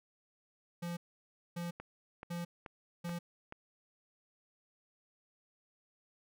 square tone bursts, 172.4 Hz, F3, 22 cents flat, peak -38 dBFS, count 4, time 0.82-3.19 s, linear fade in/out 10 ms, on 150 ms, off 590 ms
click train, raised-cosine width 0.5 ms, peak -30 dBFS, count 5, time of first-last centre 1.8-3.524 s, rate 2.32 Hz
effects none

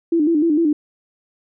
sine tone with vibrato, 316.2 Hz, D#4, 28 cents sharp, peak -13 dBFS, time 0.12-0.73 s, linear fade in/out 5 ms, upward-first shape square, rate 6.6 Hz, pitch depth 100 cents each way, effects none

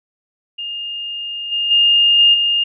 sine tone with level steps, 2826 Hz, F7, 20 cents sharp, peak -23 / -16 / -9 / -7 / -13 dBFS, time 0.58-2.64 s, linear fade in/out 10 ms, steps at 1.51 / 1.7 / 2.18 / 2.33 s, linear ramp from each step 20 ms, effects none

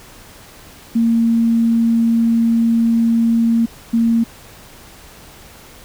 sine tone bursts at uneven times, 230 Hz, A#3, 23 cents flat, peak -11 dBFS, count 2, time 0.95-3.66 / 3.93-4.24 s, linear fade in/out 10 ms, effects pink hiss -41 dBFS RMS until 5.84 s

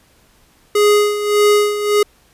square tone with tremolo, 415.3 Hz, G#4, in tune, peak -9 dBFS, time 0.75-2.03 s, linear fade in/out 5 ms, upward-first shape sine, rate 1.7 Hz, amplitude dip 70%, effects pink hiss -53 dBFS RMS until 2.33 s + resampled to 32000 Hz

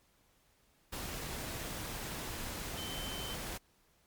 sine tone in noise, 3076 Hz, G7, 33 cents flat, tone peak -43 dBFS, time 2.77-3.35 s, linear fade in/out 10 ms, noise pink, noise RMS -41 dBFS, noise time 0.92-3.58 s, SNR -5 dB, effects pink hiss -70 dBFS RMS until 4.06 s + MP3 96 kbps

